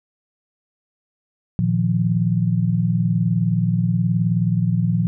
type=chord; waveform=sine; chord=Bb suspended fourth; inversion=none; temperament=equal with one note detuned; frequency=116 / 155.56 / 174.61 Hz; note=Bb2 / Eb3 / F3; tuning=-8 / 0 / 0 cents; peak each=-20 / -23 / -19 dBFS; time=1.59-5.07 s; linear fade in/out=0 ms; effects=none